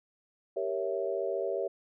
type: chord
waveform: sine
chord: G diminished seventh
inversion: none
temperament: equal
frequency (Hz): 392 / 466.2 / 554.4 / 659.3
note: G4 / Bb4 / Db5 / Fb5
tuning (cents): 0 / 0 / 0 / 0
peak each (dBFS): -34 / -36 / -34 / -36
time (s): 0.56-1.68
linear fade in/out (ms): 10
effects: none